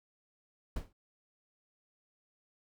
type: noise with exponential decay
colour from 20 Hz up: brown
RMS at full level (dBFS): -33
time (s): 0.76-0.93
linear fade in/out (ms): 5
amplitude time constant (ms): 36
effects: none